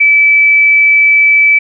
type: tone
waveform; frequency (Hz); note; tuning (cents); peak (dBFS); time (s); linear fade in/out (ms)
sine; 2307; D7; -31; -4; 0-1.59; 10
effects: none